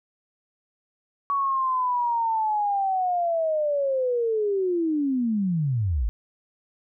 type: linear sweep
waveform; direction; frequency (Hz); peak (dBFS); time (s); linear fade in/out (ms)
sine; down; 1127 to 46.31; -21; 1.3-6.09; 0
effects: none